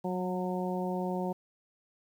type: harmonic tone with a mistuned harmonic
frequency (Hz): 182.1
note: F#3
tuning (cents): -27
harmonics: 1 / 2 / 3 / 4 / 5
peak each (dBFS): -33 / -36 / -38 / -39 / -40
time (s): 0.04-1.33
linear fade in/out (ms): 10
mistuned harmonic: 1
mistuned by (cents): +17
effects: 10-bit